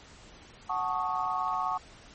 sine chord, D# half-diminished seventh, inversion first, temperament equal, 740 / 880 / 1108.7 / 1244.5 Hz, F#5 / A5 / C#6 / D#6, 0 / 0 / 0 / 0 cents, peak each -33 / -34 / -31 / -36 dBFS, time 0.69-1.78 s, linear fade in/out 10 ms
clicks, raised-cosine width 0.3 ms, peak -33 / -37 dBFS, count 2, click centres 1.481 / 1.539 s
effects pink hiss -52 dBFS RMS until 2.14 s + MP3 32 kbps

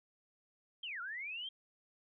sine linear two-way sweep, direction down then up, 3234 to 1345 to 3234 Hz, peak -40 dBFS, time 0.83-1.49 s, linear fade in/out 5 ms, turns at 1.01 s, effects none

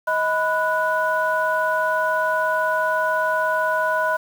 sine tone cluster, 632 / 996 / 1471 Hz, D#5 / B5 / F#6, +27 / +14 / -11 cents, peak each -22 dBFS, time 0.07-4.17 s, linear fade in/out 10 ms, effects tanh soft clip ceiling -9 dBFS + 7-bit

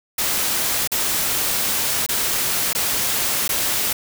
white noise with dropouts, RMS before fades -21 dBFS, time 0.18-3.93 s, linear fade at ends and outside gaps 5 ms, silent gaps 0.875-0.917 / 2.064-2.088 / 2.731-2.749 / 3.479-3.491 s, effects none

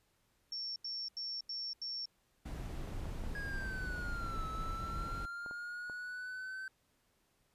sine tone bursts, 5460 Hz, F8, 40 cents flat, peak -38 dBFS, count 5, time 0.52-2.056 s, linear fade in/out 2 ms, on 240 ms, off 84 ms
brown noise, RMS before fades -41 dBFS, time 2.45-5.26 s, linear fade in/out 10 ms
clicks, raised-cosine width 1 ms, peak -36 dBFS, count 11, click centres 2.7 / 2.875 / 3.056 / 3.098 / 3.238 / 3.622 / 4.264 / 4.55 / 5.462 / 5.511 / 5.898 s
triangle linear two-way sweep, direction down then up, 1661.2 to 1298 to 1543 Hz, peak -39 dBFS, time 3.35-6.68 s, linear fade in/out 2 ms, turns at 4.46 s
effects pink hiss -75 dBFS RMS until 7.54 s + resampled to 32000 Hz

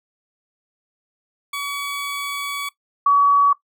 20% pulse / sine tone pair in turn, 1134 / 1134 Hz, C#6 / C#6, +39 / +39 cents, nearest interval unison, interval 0 cents, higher neither, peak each -20 / -11 dBFS, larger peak second, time 1.53-2.69 / 3.06-3.53 s, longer first, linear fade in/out 5 ms, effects noise-tail reverb RT60 0.1 s tail -18 dB re dry

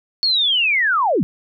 sine linear sweep, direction down, 4429 to 136.8 Hz, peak -14 dBFS, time 0.23-1.23 s, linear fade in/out 0 ms, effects none

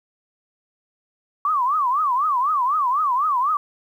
sine tone with vibrato, 1108.7 Hz, C#6, in tune, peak -17 dBFS, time 1.45-3.57 s, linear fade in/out 2 ms, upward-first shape triangle, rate 4 Hz, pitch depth 270 cents each way, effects 9-bit

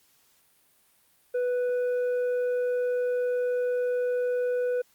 triangle tone with tanh clipping, 494.1 Hz, B4, 1 cent sharp, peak -25 dBFS, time 1.34-4.82 s, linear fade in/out 10 ms, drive 9 dB, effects white hiss -64 dBFS RMS until 4.94 s + Opus 48 kbps

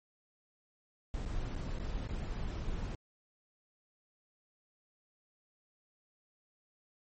brown noise with dropouts, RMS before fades -37 dBFS, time 1.14-2.95 s, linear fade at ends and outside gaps 1 ms, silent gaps 1.252-1.259 / 1.555-1.562 / 1.787-1.797 / 2.075-2.088 s, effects MP3 32 kbps

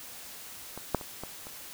clicks, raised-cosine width 1 ms, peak -25 / -10 / -27 / -23 / -30 dBFS, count 5, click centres 0.776 / 0.947 / 1.012 / 1.236 / 1.469 s, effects white hiss -45 dBFS RMS until 1.73 s

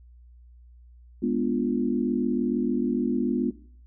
sine chord, G# diminished seventh, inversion none, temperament equal, 207.7 / 246.9 / 293.7 / 349.2 Hz, G#3 / B3 / D4 / F4, 0 / 0 / 0 / 0 cents, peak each -29 / -25 / -30 / -29 dBFS, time 1.22-3.51 s, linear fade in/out 10 ms, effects noise-tail reverb RT60 0.5 s tail -17 dB re dry + added 60 Hz sine -48 dBFS peak until 3.86 s

